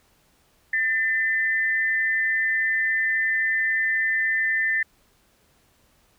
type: tone pair together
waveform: sine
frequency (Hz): 1791.8 / 2023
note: A6 / B6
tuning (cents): +31 / +41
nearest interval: major second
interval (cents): 210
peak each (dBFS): -21 / -26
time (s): 0.73-4.83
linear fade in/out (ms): 5
effects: pink hiss -62 dBFS RMS until 6.18 s